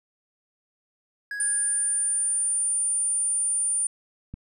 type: tone with exponential decay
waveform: triangle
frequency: 1661.2 Hz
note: G#6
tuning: in tune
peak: -27 dBFS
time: 1.31-2.74 s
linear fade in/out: 2 ms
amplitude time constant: 310 ms
type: tone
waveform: sine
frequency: 9230 Hz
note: D9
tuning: 31 cents flat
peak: -22 dBFS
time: 1.4-3.87 s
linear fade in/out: 2 ms
type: click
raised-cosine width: 5 ms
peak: -24 dBFS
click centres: 4.34 s
effects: none